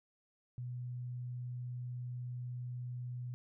sine tone, 123.47 Hz, B2, in tune, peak -39 dBFS, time 0.58-3.34 s, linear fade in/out 0 ms, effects none

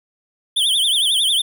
square tone with vibrato, 3322 Hz, G#7, in tune, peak -15 dBFS, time 0.56-1.42 s, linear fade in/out 10 ms, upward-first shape triangle, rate 11 Hz, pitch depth 190 cents each way, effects none

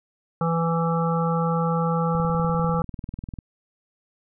harmonic tone, 166.1 Hz, E3, 13 cents sharp, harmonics 1 / 3 / 5 / 7 / 8, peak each -22 / -27 / -29 / -30 / -31 dBFS, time 0.41-2.82 s, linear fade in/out 2 ms
click train, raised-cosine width 5 ms, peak -21 dBFS, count 26, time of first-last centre 2.15-3.388 s, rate 20.2 Hz
effects none

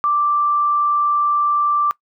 sine tone, 1174.7 Hz, D6, in tune, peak -14 dBFS, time 0.04-1.91 s, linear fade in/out 0 ms, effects noise-tail reverb RT60 0.1 s tail -20 dB re dry

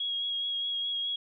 sine tone with vibrato, 3301 Hz, G#7, 11 cents flat, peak -29 dBFS, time 0-1.16 s, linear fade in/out 5 ms, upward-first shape sine, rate 4.8 Hz, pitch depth 18 cents each way, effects none

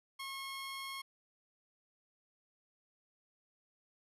15% pulse tone, 1084 Hz, C#6, 39 cents flat, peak -35 dBFS, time 0.19-1.02 s, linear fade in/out 10 ms, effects resampled to 32000 Hz

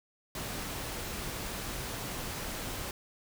pink noise, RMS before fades -38 dBFS, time 0.35-2.91 s, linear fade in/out 2 ms, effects none

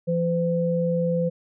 sine tone pair together, 170 / 509.4 Hz, F3 / C5, -46 / -46 cents, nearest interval octave + perfect fifth, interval 1900 cents, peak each -23 dBFS, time 0.07-1.3 s, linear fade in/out 20 ms, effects none

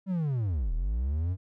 triangle linear two-way sweep, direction down then up, 196.8 to 36.27 to 95.8 Hz, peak -24 dBFS, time 0.06-1.37 s, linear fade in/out 50 ms, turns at 0.73 s, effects none

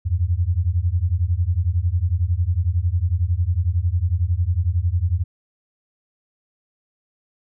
sine beating tone pair, 82.41 / 93.41 Hz, E2 / F#2, 0 / +17 cents, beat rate 11 Hz, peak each -20 dBFS, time 0.05-5.24 s, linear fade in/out 20 ms, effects none

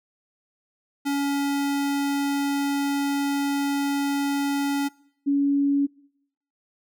square / sine tone pair in turn, 281.5 / 281.5 Hz, C#4 / C#4, +27 / +27 cents, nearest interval unison, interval 0 cents, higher neither, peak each -23 / -18 dBFS, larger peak second, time 1.05-4.89 / 5.26-5.87 s, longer first, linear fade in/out 20 ms, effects noise-tail reverb RT60 0.7 s tail -23 dB re dry

